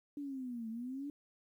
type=linear two-way sweep; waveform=sine; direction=down then up; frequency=292.5 to 220 to 292.5 Hz; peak=-39 dBFS; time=0.17-1.1 s; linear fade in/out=2 ms; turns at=0.69 s; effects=12-bit